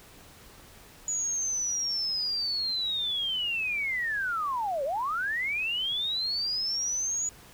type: linear two-way sweep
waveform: sine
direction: down then up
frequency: 6890 to 522 to 6890 Hz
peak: -27 dBFS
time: 1.08-7.29 s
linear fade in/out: 2 ms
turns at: 4.84 s
effects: pink hiss -52 dBFS RMS until 7.53 s